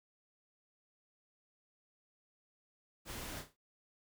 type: noise with echo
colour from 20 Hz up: pink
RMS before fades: -45 dBFS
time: 3.05-3.44 s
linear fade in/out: 50 ms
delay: 32 ms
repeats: 4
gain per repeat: -8 dB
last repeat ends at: 3.568 s
effects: none